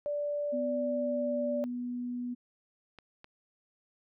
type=tone; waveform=sine; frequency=584 Hz; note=D5; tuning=10 cents flat; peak=-30 dBFS; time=0.06-1.64 s; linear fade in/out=0 ms
type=tone with pitch glide; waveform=sine; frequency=250 to 245 Hz; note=B3 to B3; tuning=+21 to -14 cents; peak=-33 dBFS; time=0.52-2.35 s; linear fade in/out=20 ms; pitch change=-35 cents; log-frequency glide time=0.75-1.45 s
type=clicks; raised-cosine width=0.3 ms; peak=-33 dBFS; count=2; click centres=2.987 / 3.244 s
effects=none